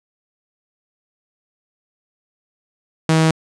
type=tone; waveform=sawtooth; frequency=160 Hz; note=D#3; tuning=49 cents sharp; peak=-8 dBFS; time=3.09-3.31 s; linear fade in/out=2 ms; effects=resampled to 22050 Hz + 8-bit